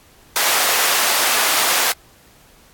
pink high-pass noise, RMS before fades -17 dBFS, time 0.36-1.92 s, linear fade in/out 0 ms, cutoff 780 Hz, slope 12 dB/octave, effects pink hiss -50 dBFS RMS until 2.73 s + AAC 64 kbps

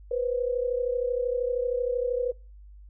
sine tone pair together, 487.1 / 520 Hz, B4 / C5, -24 / -11 cents, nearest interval minor second, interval 113 cents, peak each -26 / -30 dBFS, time 0.11-2.32 s, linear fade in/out 5 ms, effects noise-tail reverb RT60 0.3 s tail -23 dB re dry + added 50 Hz sine -45 dBFS peak until 2.89 s

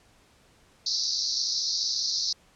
pink band-pass noise, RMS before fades -28 dBFS, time 0.86-2.33 s, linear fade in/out 5 ms, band 4100 to 5900 Hz, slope 96 dB/octave, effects pink hiss -60 dBFS RMS until 2.55 s + low-pass 9000 Hz 12 dB/octave

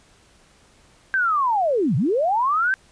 sine linear two-way sweep, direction down then up, 1594 to 111.9 to 1594 Hz, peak -17 dBFS, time 1.14-2.74 s, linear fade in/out 0 ms, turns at 1.96 s, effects pink hiss -55 dBFS RMS until 2.91 s + resampled to 22050 Hz

